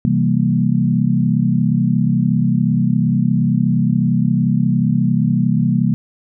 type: chord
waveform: sine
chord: C dominant seventh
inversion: none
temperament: equal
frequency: 130.81 / 164.81 / 196 / 233.1 Hz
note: C3 / E3 / G3 / Bb3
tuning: 0 / 0 / 0 / 0 cents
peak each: -18 dBFS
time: 0.05-5.94 s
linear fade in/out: 0 ms
effects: none